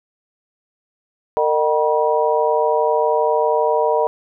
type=harmonic tone with a mistuned harmonic; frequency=152.5 Hz; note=D#3; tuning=34 cents flat; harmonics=3 / 4 / 5 / 6; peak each=-18 / -19 / -23 / -20 dBFS; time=1.37-4.07 s; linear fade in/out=0 ms; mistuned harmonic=6; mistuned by=+91 cents; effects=none